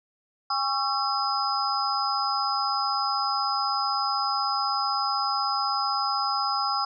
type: tone cluster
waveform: sine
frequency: 809 / 1106 / 1342 / 5010 Hz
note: G#5 / C#6 / E6 / D#8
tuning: -46 / -4 / +31 / +11 cents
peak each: -29 dBFS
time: 0.5-6.85 s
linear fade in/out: 5 ms
effects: none